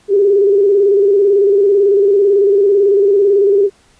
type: tone with vibrato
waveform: sine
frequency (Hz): 400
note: G4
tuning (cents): +35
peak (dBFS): -7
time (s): 0.08-3.7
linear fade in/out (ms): 50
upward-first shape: square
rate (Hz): 18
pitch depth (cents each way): 52
effects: pink hiss -51 dBFS RMS until 3.99 s + resampled to 22050 Hz